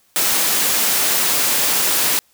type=high-pass noise; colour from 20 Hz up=white; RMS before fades=-17 dBFS; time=0.16-2.19 s; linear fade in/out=0 ms; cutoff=170 Hz; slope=12 dB/octave; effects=white hiss -58 dBFS RMS until 2.33 s

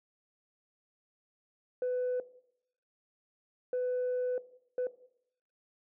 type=tone bursts at uneven times; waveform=sine; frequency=500 Hz; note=B4; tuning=21 cents sharp; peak=-27 dBFS; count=3; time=1.82-2.2 / 3.73-4.38 / 4.78-4.87 s; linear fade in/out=2 ms; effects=noise-tail reverb RT60 0.7 s tail -17 dB re dry + tanh soft clip ceiling -27 dBFS

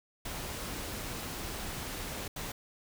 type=noise bursts at uneven times; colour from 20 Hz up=pink; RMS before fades=-39 dBFS; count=2; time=0.25-2.28 / 2.36-2.52 s; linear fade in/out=5 ms; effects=none

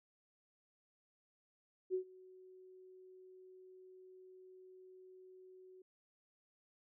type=tone with ADSR envelope; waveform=sine; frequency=371.7 Hz; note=F#4; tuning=8 cents sharp; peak=-32 dBFS; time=1.9-5.82 s; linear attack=42 ms; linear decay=95 ms; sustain=-24 dB; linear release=4 ms; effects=none

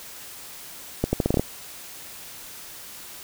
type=accelerating click train; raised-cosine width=2 ms; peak=-7 dBFS; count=8; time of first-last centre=1.04-1.396 s; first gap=90 ms; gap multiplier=0.8; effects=white hiss -41 dBFS RMS until 3.23 s

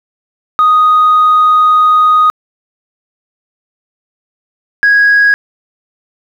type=tone pair in turn; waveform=sine; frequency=1244.5 / 1653.9 Hz; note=D#6 / G#6; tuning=0 / -8 cents; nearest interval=perfect fourth; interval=492 cents; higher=second; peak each=-3 dBFS; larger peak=neither; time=0.59-2.3 / 4.83-5.34 s; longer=first; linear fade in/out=0 ms; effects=tanh soft clip ceiling -2 dBFS + 7-bit

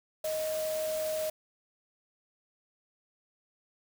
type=tone in noise; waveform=sine; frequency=625 Hz; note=D#5; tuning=8 cents sharp; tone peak=-30 dBFS; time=0.24-1.3 s; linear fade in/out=5 ms; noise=white; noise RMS=-41 dBFS; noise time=0.24-1.3 s; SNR=+8 dB; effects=none

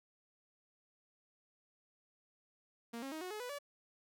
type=tone with pitch steps; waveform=sawtooth; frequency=233.1 / 270.9 / 314.8 / 365.8 / 425 / 493.9 / 574 Hz; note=A#3 / C#4 / D#4 / F#4 / G#4 / B4 / D5; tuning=0 / -40 / +20 / -20 / +40 / 0 / -40 cents; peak=-38 dBFS; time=2.93-3.588 s; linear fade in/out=10 ms; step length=94 ms; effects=none

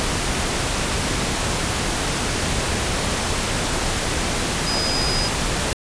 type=tone in noise; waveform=sine; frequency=4967 Hz; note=D#8; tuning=4 cents flat; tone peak=-23 dBFS; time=4.67-5.28 s; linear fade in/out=0 ms; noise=pink; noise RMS=-22 dBFS; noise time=0-5.73 s; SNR=-4 dB; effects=resampled to 22050 Hz

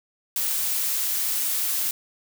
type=noise; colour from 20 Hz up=blue; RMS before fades=-25 dBFS; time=0.36-1.91 s; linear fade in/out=2 ms; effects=none

